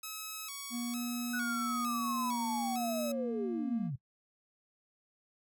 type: tone with vibrato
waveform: 5% pulse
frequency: 1200 Hz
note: D6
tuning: 37 cents sharp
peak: -29 dBFS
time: 0.03-3.12 s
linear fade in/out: 5 ms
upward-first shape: square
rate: 1.1 Hz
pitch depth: 120 cents each way
type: tone with pitch glide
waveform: triangle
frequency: 240.2 to 233.1 Hz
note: B3 to A#3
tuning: -48 to 0 cents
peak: -33 dBFS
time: 0.7-3.91 s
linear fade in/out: 50 ms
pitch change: -52 cents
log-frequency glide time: 1.42-3.76 s
type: linear sweep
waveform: sine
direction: down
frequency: 1491 to 122.4 Hz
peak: -34 dBFS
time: 1.33-3.96 s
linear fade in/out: 10 ms
effects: noise-tail reverb RT60 0.1 s tail -19 dB re dry